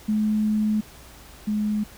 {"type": "tone pair in turn", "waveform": "sine", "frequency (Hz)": [213.8, 211.1], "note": ["A3", "G#3"], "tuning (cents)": [-49, 29], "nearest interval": "unison", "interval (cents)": 22, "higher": "first", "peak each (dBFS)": [-19, -21], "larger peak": "first", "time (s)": [[0.08, 0.81], [1.47, 1.84]], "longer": "first", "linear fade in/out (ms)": 10, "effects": ["added 60 Hz sine -50 dBFS peak until 1.97 s", "pink hiss -47 dBFS RMS until 1.97 s"]}